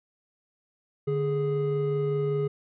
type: tone pair together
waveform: triangle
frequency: 146.83 / 415.3 Hz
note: D3 / G#4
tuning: 0 / 0 cents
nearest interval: octave + tritone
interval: 1800 cents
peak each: -26 / -24 dBFS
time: 1.07-2.48 s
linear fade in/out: 10 ms
effects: resampled to 8000 Hz